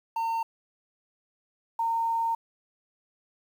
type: tone pair in turn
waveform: triangle / sine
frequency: 910 / 915.8 Hz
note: A#5 / A#5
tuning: -42 / -31 cents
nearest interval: unison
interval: 11 cents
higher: second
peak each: -24 dBFS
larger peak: neither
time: 0.16-0.43 / 1.79-2.35 s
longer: second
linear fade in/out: 5 ms
effects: 9-bit